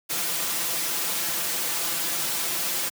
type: noise with comb filter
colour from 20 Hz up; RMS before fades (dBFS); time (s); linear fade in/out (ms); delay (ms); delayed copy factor
white; -27; 0.09-2.9; 20; 5.9; +0.65
effects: high-pass 150 Hz 12 dB/octave